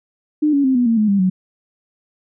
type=tone with pitch steps; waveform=sine; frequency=301.8 / 281.6 / 262.7 / 245.1 / 228.7 / 213.4 / 199.11 / 185.78 Hz; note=D4 / C#4 / C4 / B3 / A#3 / G#3 / G3 / F#3; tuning=+47 / +27 / +7 / -13 / -33 / +47 / +27 / +7 cents; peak=-12 dBFS; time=0.42-1.3 s; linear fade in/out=10 ms; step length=110 ms; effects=none